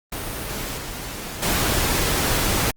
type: noise with level steps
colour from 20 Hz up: pink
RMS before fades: -29 / -32 / -21 dBFS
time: 0.12-2.71 s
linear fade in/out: 5 ms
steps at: 0.77 / 1.42 s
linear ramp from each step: 10 ms
effects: Opus 32 kbps